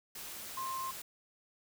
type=tone in noise; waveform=sine; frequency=1054 Hz; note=C6; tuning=12 cents sharp; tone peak=-36 dBFS; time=0.57-0.91 s; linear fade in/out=5 ms; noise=white; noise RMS=-45 dBFS; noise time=0.15-1.02 s; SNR=+6 dB; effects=none